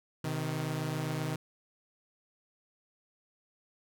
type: tone pair together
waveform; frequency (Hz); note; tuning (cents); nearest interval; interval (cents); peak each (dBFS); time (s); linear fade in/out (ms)
sawtooth; 128.54 / 156.2; C3 / D#3; -30 / +7; minor third; 337; -32 / -30; 0.24-1.36; 5
effects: none